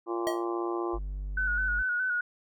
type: harmonic tone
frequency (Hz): 115.9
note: A#2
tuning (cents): -10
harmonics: 3 / 4 / 5 / 6 / 7 / 8 / 9 / 10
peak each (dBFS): -30 / -41 / -44 / -42 / -40 / -47 / -38 / -41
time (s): 0.06-0.99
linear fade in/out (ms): 50
type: tone with exponential decay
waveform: square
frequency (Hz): 638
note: D#5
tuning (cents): +43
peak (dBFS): -25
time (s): 0.27-0.45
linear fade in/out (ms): 0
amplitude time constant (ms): 38
type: tone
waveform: triangle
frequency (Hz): 49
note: G1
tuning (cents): 0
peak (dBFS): -30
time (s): 0.93-1.83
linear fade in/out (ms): 20
type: tone with vibrato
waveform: sine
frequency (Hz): 1480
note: F#6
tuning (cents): 0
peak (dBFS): -26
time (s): 1.37-2.21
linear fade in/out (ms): 5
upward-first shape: square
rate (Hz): 4.8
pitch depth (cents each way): 37
effects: none